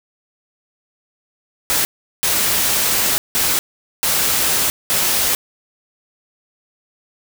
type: noise bursts at uneven times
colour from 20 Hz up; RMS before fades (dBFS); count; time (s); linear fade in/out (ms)
white; -17; 5; 1.7-1.85 / 2.23-3.18 / 3.35-3.59 / 4.03-4.7 / 4.9-5.35; 0
effects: none

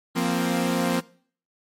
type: chord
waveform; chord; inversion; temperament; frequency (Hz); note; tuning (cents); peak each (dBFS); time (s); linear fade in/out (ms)
sawtooth; F suspended fourth; none; equal with one note detuned; 174.61 / 234 / 261.6; F3 / Bb3 / C4; 0 / +7 / 0; -22; 0.15-1.01; 20
effects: noise-tail reverb RT60 0.5 s tail -21 dB re dry + MP3 64 kbps

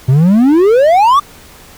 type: exponential sweep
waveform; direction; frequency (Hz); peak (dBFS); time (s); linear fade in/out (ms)
triangle; up; 123.47 to 1202; -3; 0.08-1.2; 10
effects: pink hiss -38 dBFS RMS until 1.77 s

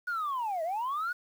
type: linear two-way sweep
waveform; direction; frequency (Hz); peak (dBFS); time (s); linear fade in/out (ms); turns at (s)
sine; down then up; 1480 to 622.3 to 1480; -28; 0.07-1.13; 10; 0.63
effects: tanh soft clip ceiling -27 dBFS + 9-bit

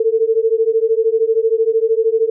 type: beating tone pair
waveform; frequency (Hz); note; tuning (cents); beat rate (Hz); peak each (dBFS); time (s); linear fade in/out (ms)
sine; 442.5 / 455.5; A4 / A#4; +10 / -40; 13; -15; 0-2.3; 5
effects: none

